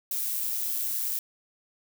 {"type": "noise with amplitude modulation", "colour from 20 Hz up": "violet", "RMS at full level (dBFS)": -28, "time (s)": [0.11, 1.19], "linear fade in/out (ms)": 2, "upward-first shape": "sine", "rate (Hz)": 119, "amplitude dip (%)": 40, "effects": []}